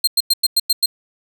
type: tone bursts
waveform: sawtooth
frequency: 4186 Hz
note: C8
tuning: in tune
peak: -9 dBFS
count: 7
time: 0.04-0.86 s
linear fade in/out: 5 ms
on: 34 ms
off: 97 ms
effects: none